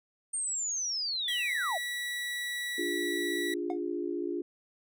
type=linear sweep; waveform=sine; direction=down; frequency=8840 to 587.3 Hz; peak=-30 dBFS; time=0.33-1.78 s; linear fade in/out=10 ms
type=tone; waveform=30% pulse; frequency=1944 Hz; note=B6; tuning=28 cents flat; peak=-30 dBFS; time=1.28-3.54 s; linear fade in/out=2 ms
type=chord; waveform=sine; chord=D diminished; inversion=none; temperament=equal with one note detuned; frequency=293.7 / 349.2 / 410.1 Hz; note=D4 / F4 / Ab4; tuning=0 / 0 / -22 cents; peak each=-36 / -33 / -38 dBFS; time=2.78-4.42 s; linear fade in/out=5 ms
type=tone with exponential decay; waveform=triangle; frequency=723 Hz; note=F#5; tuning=40 cents flat; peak=-29 dBFS; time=3.7-3.8 s; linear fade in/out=1 ms; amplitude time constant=21 ms
effects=none